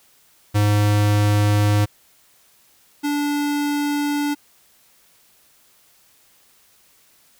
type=tone pair in turn; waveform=square; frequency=103.83 / 290.7 Hz; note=G#2 / D4; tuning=0 / -18 cents; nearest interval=octave + tritone; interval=1782 cents; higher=second; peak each=-15 / -20 dBFS; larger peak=first; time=0.54-1.86 / 3.03-4.35 s; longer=neither; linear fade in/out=20 ms; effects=white hiss -56 dBFS RMS until 7.39 s